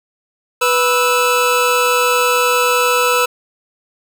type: tone pair together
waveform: 25% pulse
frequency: 492.2 / 1314 Hz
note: B4 / E6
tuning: -6 / -6 cents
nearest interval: octave + perfect fourth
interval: 1700 cents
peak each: -11 dBFS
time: 0.61-3.26 s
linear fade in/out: 10 ms
effects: 7-bit